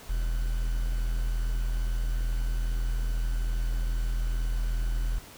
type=tone with quantisation; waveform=triangle; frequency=41.2 Hz; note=E1; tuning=in tune; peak=-23 dBFS; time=0.09-5.19 s; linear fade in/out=10 ms; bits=8; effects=pink hiss -48 dBFS RMS until 5.37 s